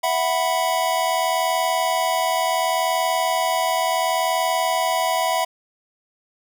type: chord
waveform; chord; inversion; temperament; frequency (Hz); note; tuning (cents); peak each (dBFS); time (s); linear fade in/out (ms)
square; E suspended second; none; equal; 659.3 / 740 / 987.8; E5 / F#5 / B5; 0 / 0 / 0; -24; 0.03-5.45; 10
effects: none